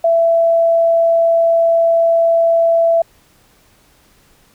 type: tone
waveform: sine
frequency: 667 Hz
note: E5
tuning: 20 cents sharp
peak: -9 dBFS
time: 0.04-3.02 s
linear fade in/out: 5 ms
effects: pink hiss -52 dBFS RMS until 4.54 s